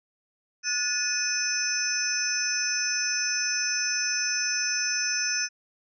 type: tone cluster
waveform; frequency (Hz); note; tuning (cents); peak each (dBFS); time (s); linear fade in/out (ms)
sine; 1458 / 1732 / 2498 / 5320 / 6080; F#6 / A6 / D#7 / E8 / F#8; -26 / -28 / +6 / +15 / +46; -33 / -34 / -33 / -29 / -29; 0.63-5.49; 50
effects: none